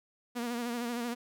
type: tone with vibrato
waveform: sawtooth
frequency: 238.4 Hz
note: A#3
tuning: 39 cents sharp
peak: -29 dBFS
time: 0.35-1.15 s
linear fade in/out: 20 ms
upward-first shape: sine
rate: 13 Hz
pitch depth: 49 cents each way
effects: none